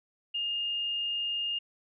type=tone; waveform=sine; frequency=2829 Hz; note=F7; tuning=22 cents sharp; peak=-29 dBFS; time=0.34-1.59 s; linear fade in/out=10 ms; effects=none